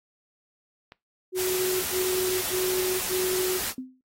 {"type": "clicks", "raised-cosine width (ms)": 0.3, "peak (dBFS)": -28, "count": 2, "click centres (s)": [0.921, 1.476]}
{"type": "tone bursts", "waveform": "sine", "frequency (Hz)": 369.7, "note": "F#4", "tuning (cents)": -1, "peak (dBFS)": -24, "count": 4, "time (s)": [1.32, 3.604], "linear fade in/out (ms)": 50, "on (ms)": 520, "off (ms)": 68}
{"type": "noise", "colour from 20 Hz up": "white", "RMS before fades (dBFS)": -30, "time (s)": [1.35, 3.74], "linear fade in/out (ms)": 50}
{"type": "tone with exponential decay", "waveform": "sine", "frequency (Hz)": 257.4, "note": "C4", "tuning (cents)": -28, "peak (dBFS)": -28, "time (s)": [3.78, 4.01], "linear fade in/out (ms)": 2, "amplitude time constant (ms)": 50}
{"effects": ["noise-tail reverb RT60 0.2 s tail -19 dB re dry", "AAC 48 kbps"]}